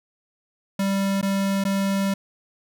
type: tone with dropouts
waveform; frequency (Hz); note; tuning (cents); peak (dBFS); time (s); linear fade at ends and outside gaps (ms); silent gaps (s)
square; 196; G3; 0; -21; 0.79-2.14; 5; 1.214-1.227 / 1.64-1.65
effects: none